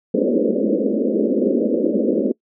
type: band-pass noise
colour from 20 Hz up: pink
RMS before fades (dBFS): -18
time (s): 0.14-2.32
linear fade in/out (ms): 5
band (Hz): 200 to 570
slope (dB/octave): 96
effects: noise-tail reverb RT60 0.1 s tail -24 dB re dry